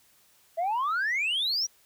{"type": "exponential sweep", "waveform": "sine", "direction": "up", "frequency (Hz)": [644, 5880], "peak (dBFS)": -23, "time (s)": [0.57, 1.67], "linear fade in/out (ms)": 20, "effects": ["tanh soft clip ceiling -23 dBFS", "white hiss -62 dBFS RMS until 1.85 s"]}